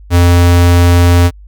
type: tone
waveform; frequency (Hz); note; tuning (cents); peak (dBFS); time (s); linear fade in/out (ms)
square; 87.31; F2; 0; -5; 0.1-1.31; 50
effects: added 50 Hz sine -32 dBFS peak until 1.47 s